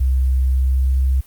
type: tone with pitch glide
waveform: sine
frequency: 65 to 65.72 Hz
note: C2 to C2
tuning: -11 to +8 cents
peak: -13 dBFS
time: 0-1.21 s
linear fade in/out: 10 ms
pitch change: +19 cents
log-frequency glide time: 0.5-0.95 s
effects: white hiss -49 dBFS RMS until 1.26 s + Opus 32 kbps